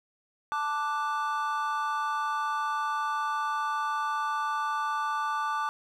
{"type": "chord", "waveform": "triangle", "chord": "D major", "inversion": "second", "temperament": "equal", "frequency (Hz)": [880, 1174.7, 1480], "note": ["A5", "D6", "F#6"], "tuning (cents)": [0, 0, 0], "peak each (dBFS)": [-30, -28, -34], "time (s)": [0.52, 5.69], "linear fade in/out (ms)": 0, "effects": []}